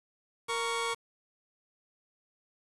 20% pulse tone pair together, 464.5 / 1118 Hz, A#4 / C#6, -6 / +14 cents, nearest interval octave + minor third, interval 1520 cents, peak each -28 dBFS, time 0.48-0.95 s, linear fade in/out 20 ms, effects resampled to 24000 Hz + 8-bit

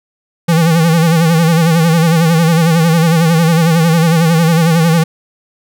square tone with vibrato, 164.81 Hz, E3, in tune, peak -8 dBFS, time 0.48-5.04 s, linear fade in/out 10 ms, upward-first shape sine, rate 11 Hz, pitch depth 75 cents each way, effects none

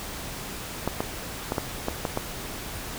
clicks, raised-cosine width 1 ms, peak -11 dBFS, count 7, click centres 0.876 / 1.005 / 1.521 / 1.582 / 1.884 / 2.052 / 2.174 s, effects pink hiss -36 dBFS RMS until 2.98 s

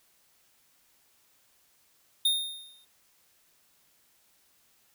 square tone with exponential decay, 3672 Hz, A#7, 27 cents flat, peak -21 dBFS, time 2.25-2.85 s, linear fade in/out 5 ms, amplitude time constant 130 ms, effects white hiss -66 dBFS RMS until 4.94 s

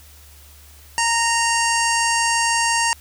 harmonic tone, 926 Hz, A#5, 12 cents flat, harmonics 1 / 2 / 3 / 5 / 6 / 7 / 8 / 9 / 10, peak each -20 / -23 / -25 / -27 / -28 / -28 / -29 / -30 / -30 dBFS, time 0.98-2.93 s, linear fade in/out 0 ms, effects added 73 Hz sine -45 dBFS peak until 3 s + white hiss -48 dBFS RMS until 3 s

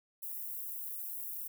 white high-pass noise, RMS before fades -41 dBFS, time 0.22-1.48 s, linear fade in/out 10 ms, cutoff 12000 Hz, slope 24 dB/octave, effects none

